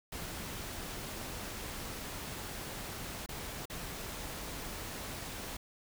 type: noise with dropouts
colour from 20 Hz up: pink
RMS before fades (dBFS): -42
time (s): 0.12-5.57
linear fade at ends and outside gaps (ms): 5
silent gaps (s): 3.262-3.288 / 3.656-3.698
effects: none